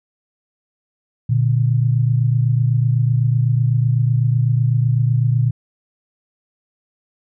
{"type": "tone pair together", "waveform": "sine", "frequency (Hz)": [118.86, 146.83], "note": ["A#2", "D3"], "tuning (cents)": [34, 0], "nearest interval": "major third", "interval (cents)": 366, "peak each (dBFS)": [-14, -19], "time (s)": [1.29, 5.51], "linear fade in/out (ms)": 10, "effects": []}